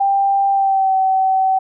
sine tone with pitch glide, 790 to 762.6 Hz, G5 to G5, +13 to -48 cents, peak -12 dBFS, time 0-1.59 s, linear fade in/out 10 ms, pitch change -61 cents, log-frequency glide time 0.5-0.95 s, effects none

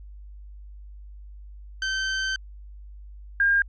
sawtooth / sine tone pair in turn, 1546 / 1610.5 Hz, G6 / G6, -24 / +46 cents, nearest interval minor second, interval 70 cents, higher second, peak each -21 / -17 dBFS, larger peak second, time 1.82-2.36 / 3.4-3.62 s, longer first, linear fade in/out 2 ms, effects added 50 Hz sine -40 dBFS peak until 3.68 s + resampled to 16000 Hz

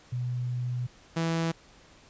sine / sawtooth tone pair in turn, 123.47 / 164.81 Hz, B2 / E3, 0 / 0 cents, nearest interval perfect fourth, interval 500 cents, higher second, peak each -28 / -22 dBFS, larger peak second, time 0.12-0.87 / 1.16-1.52 s, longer first, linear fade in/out 10 ms, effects pink hiss -56 dBFS RMS until 2.09 s + resampled to 16000 Hz

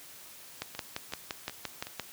two click trains, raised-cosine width 0.2 ms, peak -23 / -16 dBFS, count 4 / 9, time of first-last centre 0.75-1.869 / 0.62-1.997 s, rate 2.68 / 5.81 Hz, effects white hiss -50 dBFS RMS until 2.12 s + high-pass 60 Hz 12 dB/octave

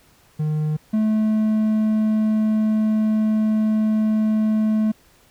triangle tone pair in turn, 153.1 / 216.5 Hz, D#3 / A3, -28 / -28 cents, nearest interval tritone, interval 600 cents, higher second, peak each -17 / -14 dBFS, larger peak second, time 0.39-0.77 / 0.93-4.92 s, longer second, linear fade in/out 10 ms, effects pink hiss -55 dBFS RMS until 5.3 s

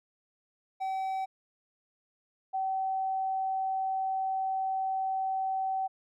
triangle / sine tone pair in turn, 765 / 765 Hz, G5 / G5, -42 / -42 cents, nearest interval unison, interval 0 cents, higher neither, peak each -28 dBFS, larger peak neither, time 0.8-1.26 / 2.53-5.88 s, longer second, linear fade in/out 20 ms, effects none

